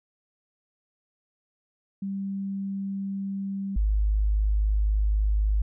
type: tone pair in turn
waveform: sine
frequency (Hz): 196 / 51.91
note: G3 / G#1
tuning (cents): 0 / 0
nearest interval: octave + major seventh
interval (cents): 2300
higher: first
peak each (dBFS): -28 / -20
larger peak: second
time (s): 2.02-3.76 / 3.76-5.62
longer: second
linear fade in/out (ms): 5
effects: none